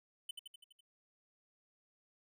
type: tone with echo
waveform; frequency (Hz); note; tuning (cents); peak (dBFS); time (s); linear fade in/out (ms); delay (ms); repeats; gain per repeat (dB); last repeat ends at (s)
square; 3024; F#7; +37; -40; 0.29-0.31; 5; 83; 6; -4; 0.808
effects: none